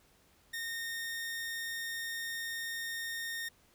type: tone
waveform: sawtooth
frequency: 1839 Hz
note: A#6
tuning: 24 cents flat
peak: -33 dBFS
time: 0.53-3.49 s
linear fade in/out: 10 ms
effects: pink hiss -66 dBFS RMS until 3.74 s